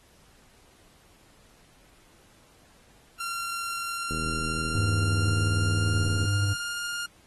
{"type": "tone with pitch glide", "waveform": "sawtooth", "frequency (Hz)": [1375, 1411.2], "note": ["F6", "F6"], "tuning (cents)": [-27, 18], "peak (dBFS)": -27, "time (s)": [3.2, 7.06], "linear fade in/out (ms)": 5, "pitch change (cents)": 45, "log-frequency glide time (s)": [3.76, 6.81]}
{"type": "click train", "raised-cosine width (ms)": 3, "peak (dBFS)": -22, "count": 171, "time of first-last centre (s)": [4.11, 6.254], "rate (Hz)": 79.3}
{"type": "tone with vibrato", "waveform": "triangle", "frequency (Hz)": 99.7, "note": "G2", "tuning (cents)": 30, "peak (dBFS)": -21, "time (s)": [4.74, 6.54], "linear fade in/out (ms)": 10, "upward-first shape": "square", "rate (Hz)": 2, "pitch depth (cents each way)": 16}
{"effects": ["pink hiss -59 dBFS RMS until 7.26 s", "AAC 32 kbps"]}